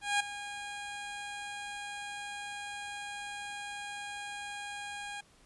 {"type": "tone with ADSR envelope", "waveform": "15% pulse", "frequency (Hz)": 816, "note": "G#5", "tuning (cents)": -31, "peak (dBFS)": -19, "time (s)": [0.01, 5.21], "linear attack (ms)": 190, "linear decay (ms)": 9, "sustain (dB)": -14, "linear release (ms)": 8, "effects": ["pink hiss -63 dBFS RMS until 5.45 s", "resampled to 24000 Hz"]}